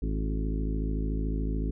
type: harmonic tone with a mistuned harmonic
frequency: 53.7 Hz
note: A1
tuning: 41 cents flat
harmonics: 1 / 2 / 3 / 4 / 5 / 6 / 7 / 8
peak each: -28 / -40 / -36 / -40 / -36 / -43 / -43 / -44 dBFS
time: 0.02-1.71 s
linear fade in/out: 5 ms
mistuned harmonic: 7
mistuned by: -52 cents
effects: none